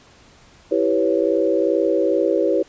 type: chord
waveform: sine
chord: C# half-diminished seventh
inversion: first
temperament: equal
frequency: 329.6 / 392 / 493.9 / 554.4 Hz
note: E4 / G4 / B4 / C#5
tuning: 0 / 0 / 0 / 0 cents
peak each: -21 dBFS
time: 0.71-2.63 s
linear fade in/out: 10 ms
effects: pink hiss -50 dBFS RMS until 2.68 s + resampled to 16000 Hz